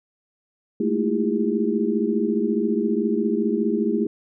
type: tone cluster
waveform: sine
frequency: 211.2 / 225.8 / 321.8 / 346.6 / 403.8 Hz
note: G#3 / A3 / E4 / F4 / G#4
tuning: +29 / +45 / -42 / -13 / -49 cents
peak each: -26 / -24 / -26 / -28 / -25 dBFS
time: 0.8-4.07 s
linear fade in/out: 5 ms
effects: none